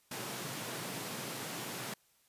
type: high-pass noise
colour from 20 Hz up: pink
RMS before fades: -41 dBFS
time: 0.11-1.94 s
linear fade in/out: 5 ms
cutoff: 110 Hz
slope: 96 dB/octave
effects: white hiss -70 dBFS RMS until 2.28 s + resampled to 32000 Hz